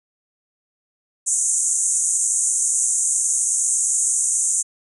pink band-pass noise, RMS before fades -20 dBFS, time 1.26-4.63 s, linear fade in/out 20 ms, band 6400 to 9600 Hz, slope 96 dB/octave, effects none

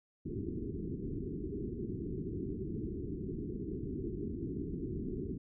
white low-pass noise, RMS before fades -39 dBFS, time 0.25-5.38 s, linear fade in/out 10 ms, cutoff 410 Hz, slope 96 dB/octave, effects none

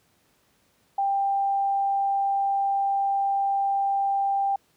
sine tone, 791 Hz, G5, 15 cents sharp, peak -21 dBFS, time 0.98-4.56 s, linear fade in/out 5 ms, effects pink hiss -65 dBFS RMS until 4.76 s + high-pass 80 Hz 12 dB/octave

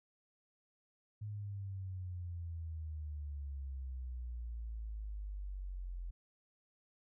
sine exponential sweep, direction down, 106.3 to 43 Hz, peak -40 dBFS, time 1.21-6.11 s, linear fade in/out 10 ms, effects none

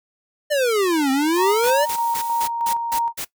square exponential two-way sweep, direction down then up, 609 to 261.6 to 609 Hz, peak -17 dBFS, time 0.5-1.86 s, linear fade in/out 20 ms, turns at 1.11 s
blue noise, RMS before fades -36 dBFS, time 1.34-2.41 s, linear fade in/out 0 ms
sine tone with tremolo, 932.3 Hz, A#5, in tune, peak -18 dBFS, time 1.36-3.13 s, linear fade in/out 50 ms, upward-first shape square, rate 3.2 Hz, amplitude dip 40%
white noise bursts, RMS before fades -28 dBFS, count 7, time 1.63-3.249 s, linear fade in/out 10 ms, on 77 ms, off 180 ms
effects noise-tail reverb RT60 0.1 s tail -19 dB re dry

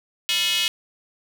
square tone with high-pass filter, 195.6 Hz, G3, 4 cents flat, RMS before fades -22 dBFS, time 0.29-0.68 s, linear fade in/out 0 ms, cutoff 3000 Hz, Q 4, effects 7-bit

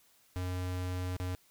square tone with dropouts, 91 Hz, F#2, 28 cents flat, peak -34 dBFS, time 0.36-1.35 s, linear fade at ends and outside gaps 0 ms, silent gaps 1.166-1.2 s, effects white hiss -66 dBFS RMS until 1.5 s

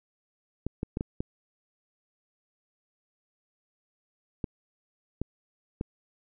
clicks, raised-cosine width 3 ms, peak -17 dBFS, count 8, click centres 0.666 / 0.831 / 0.971 / 1.009 / 1.205 / 4.442 / 5.216 / 5.811 s, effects none

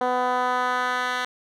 10% pulse tone with band-pass filter sweep, 250 Hz, B3, 21 cents sharp, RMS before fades -24 dBFS, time 0.01-1.25 s, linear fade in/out 2 ms, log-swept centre 650 to 2200 Hz, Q 1.2, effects none

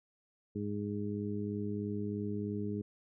harmonic tone, 103.1 Hz, G#2, 12 cents flat, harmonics 1 / 2 / 3 / 4, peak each -40 / -37 / -41 / -41 dBFS, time 0.55-2.82 s, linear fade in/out 10 ms, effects none

